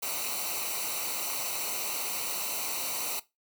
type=noise with comb filter; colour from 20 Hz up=white; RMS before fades=-33 dBFS; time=0.02-3.2 s; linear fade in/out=10 ms; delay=0.59 ms; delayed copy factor=-0.8; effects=noise-tail reverb RT60 0.2 s tail -18 dB re dry